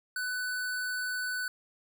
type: tone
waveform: square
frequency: 1496 Hz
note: F#6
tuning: 19 cents sharp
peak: -32 dBFS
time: 0.16-1.48 s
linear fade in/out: 2 ms
effects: none